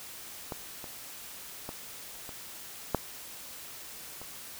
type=clicks; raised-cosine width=1 ms; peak=-21 / -28 / -23 / -28 / -11 / -30 dBFS; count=6; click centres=0.522 / 0.842 / 1.691 / 2.292 / 2.947 / 4.216 s; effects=white hiss -45 dBFS RMS until 4.59 s